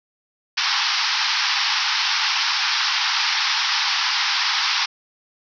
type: band-pass noise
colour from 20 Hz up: white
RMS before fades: -21 dBFS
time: 0.57-4.86 s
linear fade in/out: 10 ms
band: 800 to 5600 Hz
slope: 96 dB/octave
effects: none